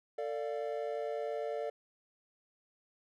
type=chord; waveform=triangle; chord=D minor; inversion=second; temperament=equal with one note detuned; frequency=448.5 / 587.3 / 698.5 Hz; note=A4 / D5 / F5; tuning=+33 / 0 / 0 cents; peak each=-36 / -36 / -40 dBFS; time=0.18-1.7 s; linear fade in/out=5 ms; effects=none